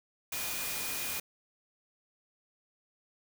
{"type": "tone in noise", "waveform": "sine", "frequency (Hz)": 2444, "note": "D#7", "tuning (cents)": -32, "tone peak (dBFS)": -43, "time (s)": [0.32, 1.2], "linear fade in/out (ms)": 5, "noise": "white", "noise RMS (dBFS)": -36, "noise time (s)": [0.32, 1.2], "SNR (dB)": -10, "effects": []}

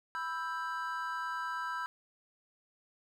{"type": "chord", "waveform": "triangle", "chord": "E minor", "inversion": "second", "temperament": "just", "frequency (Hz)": [988.9, 1318.5, 1582.2], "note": ["B5", "E6", "G6"], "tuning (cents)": [2, 0, 16], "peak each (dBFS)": [-37, -37, -38], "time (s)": [0.15, 1.86], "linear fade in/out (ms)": 0, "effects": []}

